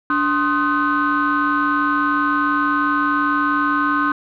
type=tone cluster; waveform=sine; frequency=290.8 / 1055 / 1248 / 1515 Hz; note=D4 / C6 / D#6 / F#6; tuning=-17 / +14 / +5 / +40 cents; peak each=-20 dBFS; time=0.1-4.12 s; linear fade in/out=2 ms; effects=tanh soft clip ceiling -9 dBFS